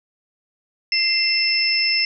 sine tone cluster, 2089 / 2692 / 5270 Hz, C7 / E7 / E8, -3 / +36 / -1 cents, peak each -23 / -24 / -18 dBFS, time 0.92-2.05 s, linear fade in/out 2 ms, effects none

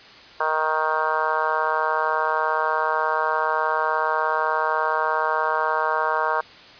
harmonic tone, 156.6 Hz, D#3, 11 cents sharp, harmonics 3 / 4 / 5 / 6 / 7 / 8 / 9 / 10, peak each -30 / -28 / -30 / -25 / -26 / -30 / -30 / -29 dBFS, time 0.4-6.41 s, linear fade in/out 5 ms, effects white hiss -45 dBFS RMS until 6.79 s + resampled to 11025 Hz

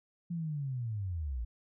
sine linear sweep, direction down, 174.61 to 54.2 Hz, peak -33 dBFS, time 0.3-1.45 s, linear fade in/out 10 ms, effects none

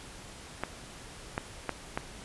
clicks, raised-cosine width 0.5 ms, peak -15 dBFS, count 4, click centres 0.636 / 1.379 / 1.693 / 1.975 s, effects pink hiss -47 dBFS RMS until 2.24 s + resampled to 24000 Hz

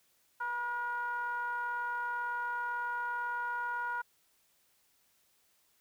triangle ring-modulated tone, 236.2 Hz, A#3, 23 cents sharp, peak -28 dBFS, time 0.4-4.02 s, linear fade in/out 10 ms, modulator 1200 Hz, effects white hiss -71 dBFS RMS until 5.8 s

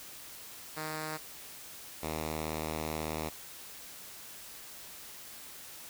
5% pulse tone pair in turn, 155.56 / 78.25 Hz, D#3 / D#2, 0 / +10 cents, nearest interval octave, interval 1190 cents, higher first, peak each -25 / -23 dBFS, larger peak second, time 0.76-1.18 / 2.02-3.3 s, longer second, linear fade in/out 20 ms, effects white hiss -48 dBFS RMS until 5.89 s

